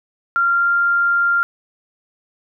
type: tone with pitch glide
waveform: sine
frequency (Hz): 1384 to 1392.8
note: F6 to F6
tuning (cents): -16 to -5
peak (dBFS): -13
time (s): 0.36-1.43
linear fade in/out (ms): 0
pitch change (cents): +11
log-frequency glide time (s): 0.47-0.73
effects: none